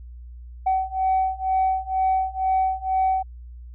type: beating tone pair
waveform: sine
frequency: 757 / 759.1 Hz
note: F#5 / F#5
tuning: +39 / +44 cents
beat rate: 2.1 Hz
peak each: -22 / -21 dBFS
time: 0.66-3.23 s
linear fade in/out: 10 ms
effects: tanh soft clip ceiling -14 dBFS + added 60 Hz sine -37 dBFS peak until 3.74 s